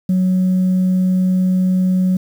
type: tone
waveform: sine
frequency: 184.9 Hz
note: F#3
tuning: 1 cent flat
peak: -10 dBFS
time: 0.09-2.17 s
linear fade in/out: 5 ms
effects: tanh soft clip ceiling -10 dBFS + 7-bit